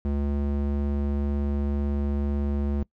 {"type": "tone with band-pass filter", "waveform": "square", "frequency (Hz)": 71, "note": "C#2", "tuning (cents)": 42, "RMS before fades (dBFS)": -26, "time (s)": [0.05, 2.83], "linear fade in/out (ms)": 0, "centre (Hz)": 180, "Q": 0.81, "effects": ["noise-tail reverb RT60 0.1 s tail -23 dB re dry"]}